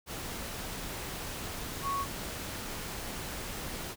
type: tone in noise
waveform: sine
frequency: 1108.7 Hz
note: C#6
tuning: in tune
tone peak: -30 dBFS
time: 1.82-2.06 s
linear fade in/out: 50 ms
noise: pink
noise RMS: -39 dBFS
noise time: 0.06-3.96 s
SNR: +6 dB
effects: none